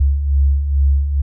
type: beating tone pair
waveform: sine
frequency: 67.8 / 70.1 Hz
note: C#2 / C#2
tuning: -38 / +20 cents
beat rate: 2.3 Hz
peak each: -20 / -12 dBFS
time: 0-1.22 s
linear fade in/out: 10 ms
effects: none